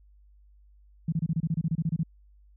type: tone bursts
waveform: sine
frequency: 162.1 Hz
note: E3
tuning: 29 cents flat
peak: -23 dBFS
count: 14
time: 1.08-2.033 s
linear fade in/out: 5 ms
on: 43 ms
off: 27 ms
effects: added 50 Hz sine -54 dBFS peak until 2.56 s